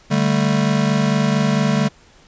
square chord, D suspended fourth, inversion none, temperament just, 146.83 / 195.78 / 220.2 Hz, D3 / G3 / A3, 0 / -2 / +2 cents, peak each -20 dBFS, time 0.1-1.89 s, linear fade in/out 20 ms, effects pink hiss -50 dBFS RMS until 2.27 s + resampled to 16000 Hz

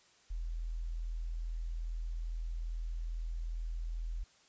sine tone, 41.2 Hz, E1, in tune, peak -35 dBFS, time 0.3-4.24 s, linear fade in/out 10 ms, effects white hiss -65 dBFS RMS until 4.48 s + resampled to 16000 Hz

